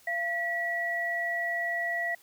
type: tone pair together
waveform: sine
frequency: 685.2 / 1938 Hz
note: F5 / B6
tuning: -33 / -33 cents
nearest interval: octave + tritone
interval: 1800 cents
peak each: -33 / -29 dBFS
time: 0.07-2.15 s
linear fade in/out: 5 ms
effects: white hiss -59 dBFS RMS until 2.22 s